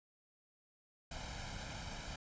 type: noise with comb filter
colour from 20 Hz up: pink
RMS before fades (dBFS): -45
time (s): 1.11-2.16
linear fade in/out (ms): 5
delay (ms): 1.3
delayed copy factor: +0.65
effects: resampled to 16000 Hz